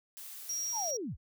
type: noise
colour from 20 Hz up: blue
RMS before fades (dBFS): -46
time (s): 0.17-0.91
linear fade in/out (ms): 0
type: tone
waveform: triangle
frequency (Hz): 5670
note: F8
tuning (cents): +25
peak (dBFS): -32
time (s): 0.49-0.97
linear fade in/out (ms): 5
type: linear sweep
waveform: sine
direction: down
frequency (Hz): 987.8 to 32.7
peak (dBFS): -35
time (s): 0.72-1.17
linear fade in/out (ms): 50
effects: none